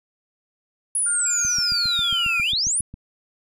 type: exponential two-way sweep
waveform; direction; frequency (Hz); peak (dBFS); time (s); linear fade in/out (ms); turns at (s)
sine; down then up; 10548 to 2349 to 10548; -19; 0.95-2.81; 2; 2.42
type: tone with pitch glide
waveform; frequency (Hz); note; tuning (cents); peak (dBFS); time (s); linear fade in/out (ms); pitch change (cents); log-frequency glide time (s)
sine; 1425 to 1378.8; F6 to F6; +34 to -23; -29; 1.06-2.41; 5; -57; 1.59-2.24
type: tone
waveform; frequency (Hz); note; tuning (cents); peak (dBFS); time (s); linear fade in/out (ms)
15% pulse; 2419; D#7; -49; -29; 1.25-2.53; 20
type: click train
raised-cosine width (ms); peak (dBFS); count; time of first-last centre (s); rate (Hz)
5; -24; 12; 1.45-2.941; 7.38
effects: resampled to 32000 Hz